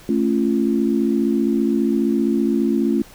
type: chord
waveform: sine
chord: A augmented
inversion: none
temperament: just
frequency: 220 / 275 / 343.8 Hz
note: A3 / C#4 / E#4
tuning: 0 / -14 / -27 cents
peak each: -19 / -20 / -21 dBFS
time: 0.09-3.02 s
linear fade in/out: 2 ms
effects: pink hiss -45 dBFS RMS until 3.14 s